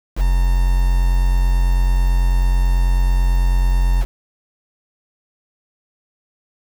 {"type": "tone with quantisation", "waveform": "triangle", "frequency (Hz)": 44.57, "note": "F1", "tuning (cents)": 36, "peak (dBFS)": -10, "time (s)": [0.16, 4.06], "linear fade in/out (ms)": 50, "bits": 5, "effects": []}